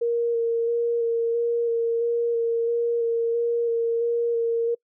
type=tone with vibrato; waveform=sine; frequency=466.2 Hz; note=A#4; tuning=in tune; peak=-20 dBFS; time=0.01-4.75 s; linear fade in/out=10 ms; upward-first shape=square; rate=1.5 Hz; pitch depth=13 cents each way; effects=noise-tail reverb RT60 0.1 s tail -26 dB re dry